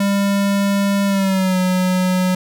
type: tone with pitch glide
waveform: square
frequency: 199.3 to 183.82 Hz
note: G3 to F#3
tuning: +29 to -11 cents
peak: -15 dBFS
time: 0-2.35 s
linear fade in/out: 5 ms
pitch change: -140 cents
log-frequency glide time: 1.06-1.58 s
effects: none